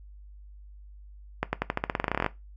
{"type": "accelerating click train", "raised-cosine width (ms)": 0.5, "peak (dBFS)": -10, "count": 18, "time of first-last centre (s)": [1.43, 2.263], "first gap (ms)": 100, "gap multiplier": 0.9, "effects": ["noise-tail reverb RT60 0.2 s tail -17 dB re dry", "added 50 Hz sine -45 dBFS peak until 2.56 s"]}